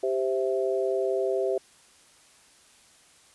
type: chord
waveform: sine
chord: C major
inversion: second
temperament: equal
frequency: 392 / 523.3 / 659.3 Hz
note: G4 / C5 / E5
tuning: 0 / 0 / 0 cents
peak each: -26 / -29 / -30 dBFS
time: 0.03-1.58 s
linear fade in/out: 5 ms
effects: white hiss -57 dBFS RMS until 3.34 s + resampled to 24000 Hz